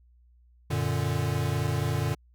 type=chord; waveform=square; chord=Gb augmented; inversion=none; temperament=equal; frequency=92.5 / 116.54 / 146.83 Hz; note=Gb2 / Bb2 / D3; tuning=0 / 0 / 0 cents; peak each=-32 / -30 / -30 dBFS; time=0.7-2.15 s; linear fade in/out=10 ms; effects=added 60 Hz sine -56 dBFS peak until 2.34 s